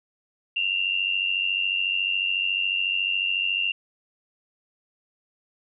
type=tone pair together; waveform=sine; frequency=2722 / 2816 Hz; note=F7 / F7; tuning=-45 / +14 cents; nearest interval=minor second; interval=59 cents; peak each=-25 dBFS; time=0.56-3.72 s; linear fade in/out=5 ms; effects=none